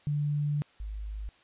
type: tone pair in turn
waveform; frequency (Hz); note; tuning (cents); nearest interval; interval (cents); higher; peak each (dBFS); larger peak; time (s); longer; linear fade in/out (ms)
sine; 146.83 / 52.15; D3 / G#1; 0 / +8; octave + tritone; 1792; first; -26 / -34; first; 0.07-0.62 / 0.8-1.29; first; 0
effects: white hiss -61 dBFS RMS until 1.43 s + resampled to 8000 Hz